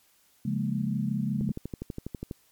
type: chord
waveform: sine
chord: Bb minor seventh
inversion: first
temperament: equal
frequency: 138.59 / 174.61 / 207.7 / 233.1 Hz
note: Db3 / F3 / Ab3 / Bb3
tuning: 0 / 0 / 0 / 0 cents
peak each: -31 / -34 / -29 / -34 dBFS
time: 0.45-1.52 s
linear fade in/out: 5 ms
type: click train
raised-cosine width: 3 ms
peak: -21 dBFS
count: 12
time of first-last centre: 1.41-2.312 s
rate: 12.2 Hz
effects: white hiss -64 dBFS RMS until 2.51 s + MP3 96 kbps